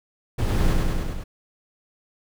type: noise with echo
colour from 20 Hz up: brown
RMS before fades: -22 dBFS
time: 0.38-0.74 s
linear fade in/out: 10 ms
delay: 100 ms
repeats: 5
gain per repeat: -2 dB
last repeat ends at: 1.24 s
effects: none